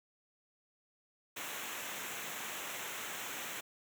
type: noise with comb filter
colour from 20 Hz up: pink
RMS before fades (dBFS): -42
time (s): 1.36-3.61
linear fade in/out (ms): 10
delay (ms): 0.21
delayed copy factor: -0.65
effects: high-pass 200 Hz 12 dB/octave